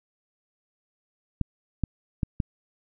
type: clicks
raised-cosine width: 5 ms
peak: -12 dBFS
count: 4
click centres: 1.413 / 1.837 / 2.232 / 2.402 s
effects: none

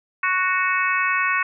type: harmonic tone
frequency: 370 Hz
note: F#4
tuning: in tune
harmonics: 3 / 4 / 5 / 6 / 7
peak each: -23 / -24 / -25 / -26 / -26 dBFS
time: 0.23-1.43 s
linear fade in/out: 5 ms
effects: none

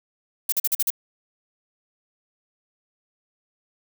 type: noise bursts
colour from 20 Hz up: violet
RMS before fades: -21 dBFS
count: 6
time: 0.49-0.903 s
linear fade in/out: 5 ms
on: 33 ms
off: 43 ms
effects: none

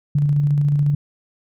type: tone with tremolo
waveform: sine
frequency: 145.1 Hz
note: D3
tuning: 21 cents flat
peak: -13 dBFS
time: 0.15-0.95 s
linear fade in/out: 5 ms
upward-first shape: square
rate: 14 Hz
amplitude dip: 25%
effects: none

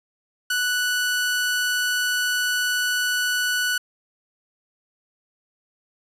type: tone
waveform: sawtooth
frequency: 1481 Hz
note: F#6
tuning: 1 cent sharp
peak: -17 dBFS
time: 0.5-3.78 s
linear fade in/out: 5 ms
effects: resampled to 32000 Hz

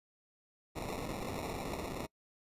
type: noise with sample-and-hold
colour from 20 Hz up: white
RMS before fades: -40 dBFS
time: 0.75-2.07 s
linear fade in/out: 20 ms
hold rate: 1575 Hz
effects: noise-tail reverb RT60 0.1 s tail -26 dB re dry + resampled to 32000 Hz

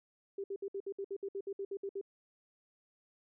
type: tone bursts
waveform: sine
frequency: 394.8 Hz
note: G4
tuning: 12 cents sharp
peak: -36 dBFS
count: 14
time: 0.38-2.013 s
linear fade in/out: 5 ms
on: 60 ms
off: 61 ms
effects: none

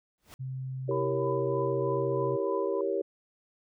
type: noise with exponential growth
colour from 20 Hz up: pink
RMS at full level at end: -45 dBFS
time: 0.18-0.34 s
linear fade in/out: 0 ms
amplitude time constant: 34 ms
type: tone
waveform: sine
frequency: 130.9 Hz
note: C3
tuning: 1 cent sharp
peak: -33 dBFS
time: 0.39-2.37 s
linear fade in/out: 20 ms
type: chord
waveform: sine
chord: E diminished seventh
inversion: none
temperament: equal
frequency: 329.6 / 392 / 466.2 / 554.4 Hz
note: E4 / G4 / Bb4 / Db5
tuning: 0 / 0 / 0 / 0 cents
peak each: -36 / -30 / -33 / -33 dBFS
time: 0.88-3.02 s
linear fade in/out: 10 ms
type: tone with tremolo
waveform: sine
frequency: 1000 Hz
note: B5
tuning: 21 cents sharp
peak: -33 dBFS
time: 0.91-2.81 s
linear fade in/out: 2 ms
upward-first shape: triangle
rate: 3.2 Hz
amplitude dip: 75%
effects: none

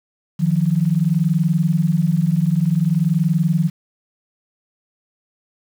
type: tone pair together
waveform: sine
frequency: 155.56 / 176.08 Hz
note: D#3 / F3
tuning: 0 / +14 cents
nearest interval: major second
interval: 214 cents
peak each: -17 dBFS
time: 0.39-3.7 s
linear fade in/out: 20 ms
effects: 7-bit

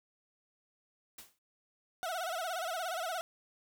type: noise with exponential decay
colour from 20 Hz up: white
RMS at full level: -45 dBFS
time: 1.18-1.39 s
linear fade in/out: 5 ms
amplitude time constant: 44 ms
type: tone with vibrato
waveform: 30% pulse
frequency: 695 Hz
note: F5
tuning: 9 cents flat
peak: -32 dBFS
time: 2.03-3.21 s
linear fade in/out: 0 ms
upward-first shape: sine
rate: 17 Hz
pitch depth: 140 cents each way
effects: none

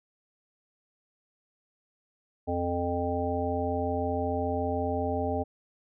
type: harmonic tone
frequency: 87.31 Hz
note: F2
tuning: in tune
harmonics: 1 / 3 / 5 / 7 / 9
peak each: -33 / -33 / -33 / -33 / -33 dBFS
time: 2.47-5.44 s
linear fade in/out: 20 ms
effects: none

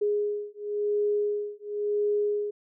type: beating tone pair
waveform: sine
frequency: 414.1 / 415.05 Hz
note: G#4 / G#4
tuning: -5 / -1 cents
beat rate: 0.95 Hz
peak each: -28 dBFS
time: 0.01-2.51 s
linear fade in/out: 10 ms
effects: none

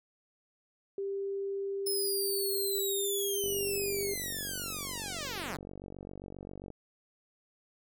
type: tone with pitch glide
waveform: sine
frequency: 394.6 to 399 Hz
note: G4 to G4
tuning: +11 to +31 cents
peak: -32 dBFS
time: 0.98-4.14 s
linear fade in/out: 2 ms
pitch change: +20 cents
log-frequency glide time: 2.89-3.06 s
type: linear sweep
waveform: 5% pulse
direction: down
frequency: 5210 to 122.8 Hz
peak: -25 dBFS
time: 1.86-5.57 s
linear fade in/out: 10 ms
type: click train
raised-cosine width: 2 ms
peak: -31 dBFS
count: 156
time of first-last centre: 3.44-6.703 s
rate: 47.5 Hz
effects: none

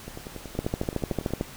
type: two click trains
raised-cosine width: 2 ms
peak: -23 / -12 dBFS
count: 14 / 12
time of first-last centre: 0.08-1.306 / 0.59-1.411 s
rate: 10.6 / 13.4 Hz
effects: pink hiss -44 dBFS RMS until 1.56 s

